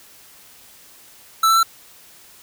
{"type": "tone with pitch steps", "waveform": "square", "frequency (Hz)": [1322, 1332.7, 1343.6], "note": ["E6", "E6", "E6"], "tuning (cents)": [5, 19, 33], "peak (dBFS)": -13, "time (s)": [1.43, 1.631], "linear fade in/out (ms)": 5, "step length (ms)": 67, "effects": ["white hiss -47 dBFS RMS until 2.42 s"]}